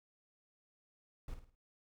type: noise with echo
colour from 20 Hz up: brown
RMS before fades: -42 dBFS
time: 1.28-1.34 s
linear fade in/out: 2 ms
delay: 53 ms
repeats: 4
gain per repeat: -8 dB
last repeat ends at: 1.552 s
effects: none